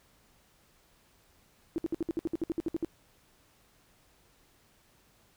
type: tone bursts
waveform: sine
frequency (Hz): 329.6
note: E4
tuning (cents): 0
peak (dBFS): -27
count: 14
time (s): 1.76-2.847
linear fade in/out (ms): 0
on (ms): 21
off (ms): 61
effects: pink hiss -65 dBFS RMS until 5.36 s